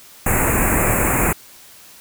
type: band-stop noise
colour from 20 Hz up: pink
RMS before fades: -17 dBFS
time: 0.26-1.33 s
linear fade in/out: 5 ms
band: 2600 to 6900 Hz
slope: 96 dB/octave
effects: white hiss -44 dBFS RMS until 2 s